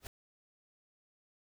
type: noise with exponential growth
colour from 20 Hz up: pink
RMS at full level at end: -40 dBFS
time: 0-0.07 s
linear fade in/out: 1 ms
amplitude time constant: 15 ms
effects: none